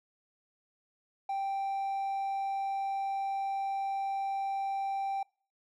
triangle tone, 784 Hz, G5, in tune, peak -28 dBFS, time 1.29-5.23 s, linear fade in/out 5 ms, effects noise-tail reverb RT60 0.4 s tail -26 dB re dry + tanh soft clip ceiling -24 dBFS

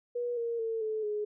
sine tone with pitch steps, 483.2 / 466.5 / 450.3 / 434.7 / 419.7 Hz, B4 / A#4 / A4 / A4 / G#4, -38 / +1 / +40 / -21 / +18 cents, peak -30 dBFS, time 0.15-1.25 s, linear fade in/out 10 ms, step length 220 ms, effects none

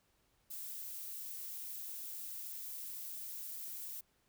violet noise, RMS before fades -45 dBFS, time 0.5-4.01 s, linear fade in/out 10 ms, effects pink hiss -75 dBFS RMS until 4.28 s

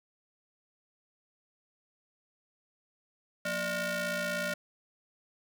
sawtooth ring-modulated tone, 415.3 Hz, G#4, in tune, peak -24 dBFS, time 3.45-4.54 s, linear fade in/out 5 ms, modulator 1010 Hz, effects none

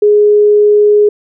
sine tone, 416.7 Hz, G#4, 6 cents sharp, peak -4 dBFS, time 0.02-1.09 s, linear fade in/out 5 ms, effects none

